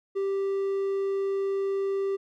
triangle tone, 392 Hz, G4, in tune, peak -23 dBFS, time 0.15-2.17 s, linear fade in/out 20 ms, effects none

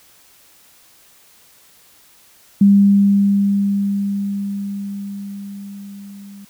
sine tone with level ramp, 200 Hz, G3, 35 cents sharp, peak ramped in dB -6 to -35 dBFS, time 2.61-6.45 s, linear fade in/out 5 ms, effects white hiss -50 dBFS RMS until 6.49 s

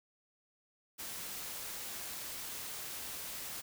white noise, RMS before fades -43 dBFS, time 0.98-3.62 s, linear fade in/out 20 ms, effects none

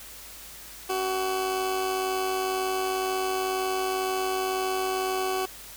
20% pulse tone with amplitude modulation, 376.1 Hz, F#4, 28 cents sharp, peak -19 dBFS, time 0.89-5.46 s, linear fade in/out 10 ms, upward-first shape sine, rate 102 Hz, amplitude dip 40%, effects added 50 Hz sine -54 dBFS peak until 5.76 s + white hiss -44 dBFS RMS until 5.76 s

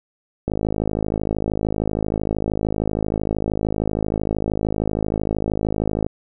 click train, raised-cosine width 2 ms, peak -8 dBFS, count 297, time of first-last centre 0.48-6.065 s, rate 53 Hz, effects none

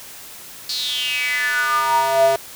square tone with high-pass filter sweep, 134.5 Hz, C3, 48 cents sharp, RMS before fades -19 dBFS, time 0.69-2.36 s, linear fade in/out 2 ms, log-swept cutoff 4500 to 570 Hz, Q 7.9, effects white hiss -38 dBFS RMS until 2.55 s

